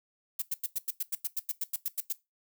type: noise bursts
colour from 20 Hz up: violet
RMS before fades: -31 dBFS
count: 15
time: 0.39-2.127 s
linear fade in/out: 5 ms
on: 29 ms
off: 93 ms
effects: noise-tail reverb RT60 0.2 s tail -18 dB re dry